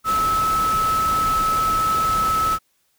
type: tone in noise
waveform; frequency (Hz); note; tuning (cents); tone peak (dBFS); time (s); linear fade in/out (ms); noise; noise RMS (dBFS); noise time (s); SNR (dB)
sine; 1300; E6; -24; -17; 0.04-2.59; 50; pink; -29; 0.04-2.59; +9
effects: white hiss -66 dBFS RMS until 2.98 s